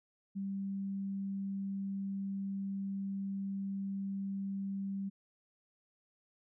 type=tone; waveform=sine; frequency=196 Hz; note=G3; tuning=in tune; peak=-35 dBFS; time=0.35-5.1 s; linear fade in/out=20 ms; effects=none